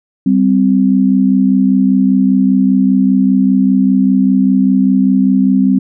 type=tone pair together; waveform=sine; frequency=194.94 / 260 Hz; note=G3 / C4; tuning=-9 / -11 cents; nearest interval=perfect fourth; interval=498 cents; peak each=-10 dBFS; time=0.26-5.79 s; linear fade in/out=5 ms; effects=none